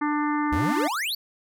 harmonic tone, 297.1 Hz, D4, 20 cents sharp, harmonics 1 / 3 / 4 / 5 / 6 / 7, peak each -24 / -29 / -30 / -38 / -35 / -38 dBFS, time 0.01-0.88 s, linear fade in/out 10 ms
square exponential sweep, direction up, 62.7 to 4742 Hz, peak -26 dBFS, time 0.52-1.15 s, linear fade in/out 5 ms
effects none

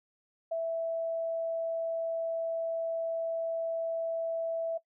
sine tone, 659.3 Hz, E5, in tune, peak -29 dBFS, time 0.51-4.78 s, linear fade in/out 10 ms, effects noise-tail reverb RT60 0.1 s tail -20 dB re dry

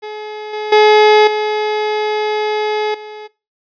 30% pulse tone with level steps, 425.1 Hz, G#4, 40 cents sharp, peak -22 / -17 / -3 / -12 / -26 dBFS, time 0.02-3.28 s, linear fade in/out 20 ms, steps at 0.53 / 0.72 / 1.27 / 2.94 s, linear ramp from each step 5 ms, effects noise-tail reverb RT60 0.3 s tail -22 dB re dry + resampled to 11025 Hz

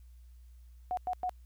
sine tone bursts, 731 Hz, F#5, 21 cents flat, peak -30 dBFS, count 3, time 0.91-1.294 s, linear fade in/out 0 ms, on 62 ms, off 99 ms, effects added 60 Hz sine -51 dBFS peak until 1.45 s + white hiss -74 dBFS RMS until 1.45 s

